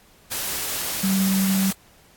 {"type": "tone in noise", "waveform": "sine", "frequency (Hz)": 191.8, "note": "G3", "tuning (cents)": -37, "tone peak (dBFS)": -18, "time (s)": [1.03, 1.71], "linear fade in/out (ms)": 10, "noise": "white", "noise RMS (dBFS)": -27, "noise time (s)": [0.31, 1.73], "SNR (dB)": 6, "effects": ["pink hiss -54 dBFS RMS until 2.16 s", "AAC 64 kbps"]}